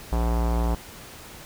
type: tone with low-pass filter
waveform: square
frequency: 58.27 Hz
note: A#1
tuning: in tune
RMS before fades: -23 dBFS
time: 0.12-0.75 s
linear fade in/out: 5 ms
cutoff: 920 Hz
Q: 2.2
effects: pink hiss -43 dBFS RMS until 1.45 s